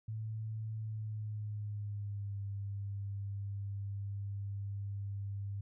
sine tone with pitch glide, 109.6 to 99.92 Hz, A2 to G2, -6 to +34 cents, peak -37 dBFS, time 0.08-5.61 s, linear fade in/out 5 ms, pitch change -160 cents, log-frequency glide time 0.78-2.4 s, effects none

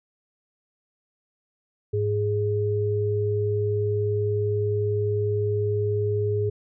sine tone pair together, 104.19 / 415.3 Hz, G#2 / G#4, +6 / 0 cents, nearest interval 2 octaves, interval 2394 cents, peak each -24 dBFS, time 1.93-6.5 s, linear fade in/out 10 ms, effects none

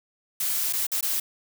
blue noise with dropouts, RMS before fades -26 dBFS, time 0.4-1.2 s, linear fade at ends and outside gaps 5 ms, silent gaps 0.727-0.733 / 0.868-0.917 / 1.009-1.026 s, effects none

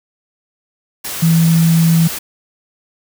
sine tone in noise, 164.81 Hz, E3, in tune, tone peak -8 dBFS, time 1.22-2.08 s, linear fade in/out 10 ms, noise white, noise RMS -24 dBFS, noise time 1.04-2.19 s, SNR +13 dB, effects none

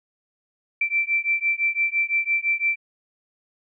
sine beating tone pair, 2338 / 2343.9 Hz, D7 / D7, -8 / -4 cents, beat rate 5.9 Hz, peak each -23 dBFS, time 0.81-2.76 s, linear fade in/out 5 ms, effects none

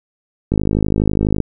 click train, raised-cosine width 3 ms, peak -3 dBFS, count 47, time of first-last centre 0.52-1.403 s, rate 52.1 Hz, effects none

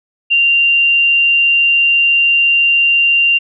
sine tone, 2777 Hz, F7, 10 cents flat, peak -8 dBFS, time 0.3-3.39 s, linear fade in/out 20 ms, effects none

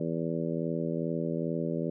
harmonic tone, 82.41 Hz, E2, in tune, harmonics 2 / 3 / 4 / 5 / 6 / 7, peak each -33 / -35 / -36 / -37 / -38 / -38 dBFS, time 0-1.9 s, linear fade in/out 5 ms, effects none

